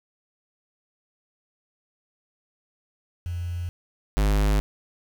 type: tone pair in turn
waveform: sine / square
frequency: 87.31 / 51.07 Hz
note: F2 / G#1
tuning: 0 / -28 cents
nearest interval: major sixth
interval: 928 cents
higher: first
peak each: -27 / -19 dBFS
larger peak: second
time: 3.26-3.69 / 4.17-4.6 s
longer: neither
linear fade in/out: 0 ms
effects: 8-bit